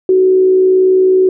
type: tone with frequency modulation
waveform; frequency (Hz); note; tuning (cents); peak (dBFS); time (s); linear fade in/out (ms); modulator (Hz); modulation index
sine; 374; F#4; +19; -6; 0.09-1.29; 2; 61.7; 0.23
effects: none